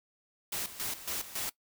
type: noise with tremolo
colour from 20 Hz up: white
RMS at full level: -35 dBFS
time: 0.52-1.5 s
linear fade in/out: 5 ms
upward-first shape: square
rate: 3.6 Hz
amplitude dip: 75%
effects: noise-tail reverb RT60 0.1 s tail -20 dB re dry